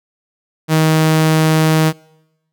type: tone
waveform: sawtooth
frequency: 157.9 Hz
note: D#3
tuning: 26 cents sharp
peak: -6 dBFS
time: 0.68-1.93 s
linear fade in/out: 50 ms
effects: noise-tail reverb RT60 0.9 s tail -25 dB re dry